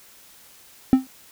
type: tone with exponential decay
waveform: triangle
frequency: 261.6 Hz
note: C4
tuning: in tune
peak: -5 dBFS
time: 0.93-1.07 s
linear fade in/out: 0 ms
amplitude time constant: 29 ms
effects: white hiss -50 dBFS RMS until 1.31 s